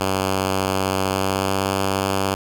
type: tone with pitch glide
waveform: 5% pulse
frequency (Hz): 95.6 to 96.99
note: G2 to G2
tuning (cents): -43 to -18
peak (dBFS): -8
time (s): 0-2.35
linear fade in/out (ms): 5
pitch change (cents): +25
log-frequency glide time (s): 1.03-1.66
effects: none